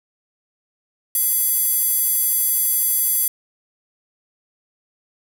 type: tone with high-pass filter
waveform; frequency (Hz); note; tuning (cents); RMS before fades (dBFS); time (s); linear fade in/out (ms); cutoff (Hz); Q
square; 678; E5; +49; -19; 1.15-3.28; 2; 11000; 2.8
effects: none